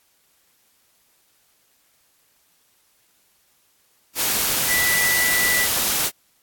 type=tone in noise; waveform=sine; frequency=1972 Hz; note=B6; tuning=3 cents flat; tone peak=-19 dBFS; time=4.67-5.68 s; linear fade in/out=50 ms; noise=white; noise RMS=-21 dBFS; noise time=4.15-6.11 s; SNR=-1 dB; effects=white hiss -62 dBFS RMS until 6.42 s + AAC 64 kbps